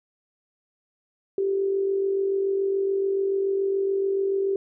sine tone with amplitude modulation, 391 Hz, G4, 4 cents flat, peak -19 dBFS, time 1.38-4.56 s, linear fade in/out 2 ms, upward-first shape sine, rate 47 Hz, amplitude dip 45%, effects none

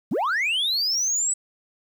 sine linear sweep, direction up, 142.5 to 7990 Hz, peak -18 dBFS, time 0.11-1.34 s, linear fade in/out 10 ms, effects tanh soft clip ceiling -20 dBFS + 9-bit

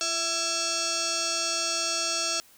sine tone with frequency modulation, 659.3 Hz, E5, in tune, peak -25 dBFS, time 0.01-2.4 s, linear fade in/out 0 ms, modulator 999 Hz, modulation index 6.6, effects white hiss -56 dBFS RMS until 2.57 s

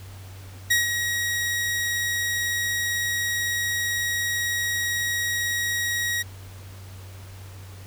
sawtooth tone with ADSR envelope, 1898 Hz, A#6, 31 cents sharp, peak -13 dBFS, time 0.7-6.23 s, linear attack 11 ms, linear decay 150 ms, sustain -7 dB, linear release 16 ms, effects added 95 Hz sine -39 dBFS peak until 7.86 s + pink hiss -48 dBFS RMS until 7.86 s

